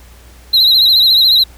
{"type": "tone with vibrato", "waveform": "triangle", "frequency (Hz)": 3982, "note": "B7", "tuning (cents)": 14, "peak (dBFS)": -5, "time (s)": [0.53, 1.44], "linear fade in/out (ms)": 10, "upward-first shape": "triangle", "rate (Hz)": 14, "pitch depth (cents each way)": 100, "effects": ["added 60 Hz sine -38 dBFS peak until 1.57 s", "pink hiss -44 dBFS RMS until 1.57 s"]}